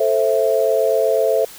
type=chord; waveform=sine; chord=A minor; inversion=none; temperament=just; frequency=440 / 528 / 660 Hz; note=A4 / C5 / E5; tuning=0 / +16 / +2 cents; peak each=-18 dBFS; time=0-1.45 s; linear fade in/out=5 ms; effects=white hiss -39 dBFS RMS until 1.58 s